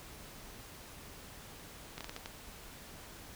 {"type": "slowing click train", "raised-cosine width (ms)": 0.2, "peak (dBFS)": -24, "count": 6, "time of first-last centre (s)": [1.98, 2.259], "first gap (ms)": 27, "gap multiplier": 1.37, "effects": ["pink hiss -51 dBFS RMS until 3.35 s"]}